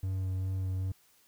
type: tone with vibrato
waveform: triangle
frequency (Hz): 94.1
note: F#2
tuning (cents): +30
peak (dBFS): -28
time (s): 0.03-0.92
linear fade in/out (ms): 5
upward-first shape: sine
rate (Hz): 2.5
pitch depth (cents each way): 14
effects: white hiss -65 dBFS RMS until 1.27 s